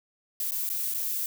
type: noise with dropouts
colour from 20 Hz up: violet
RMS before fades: -30 dBFS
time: 0.4-1.26 s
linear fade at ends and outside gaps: 1 ms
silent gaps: 0.509-0.519 / 0.691-0.7 / 0.939-0.946 s
effects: none